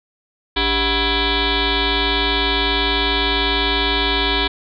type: tone with frequency modulation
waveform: sine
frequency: 1661.2 Hz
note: G#6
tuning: in tune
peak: -15 dBFS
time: 0.56-4.48 s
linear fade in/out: 10 ms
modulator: 343 Hz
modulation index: 6.6
effects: none